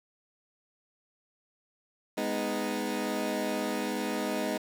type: chord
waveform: 20% pulse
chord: G# minor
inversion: none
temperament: equal with one note detuned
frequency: 207.7 / 250 / 311.1 Hz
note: G#3 / B3 / D#4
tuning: 0 / +21 / 0 cents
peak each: -29 dBFS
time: 2.17-4.58 s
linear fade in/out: 10 ms
effects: 8-bit